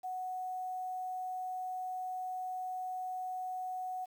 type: tone with quantisation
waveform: sine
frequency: 740 Hz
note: F#5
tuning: in tune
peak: -36 dBFS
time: 0.03-4.06 s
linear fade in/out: 20 ms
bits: 10
effects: none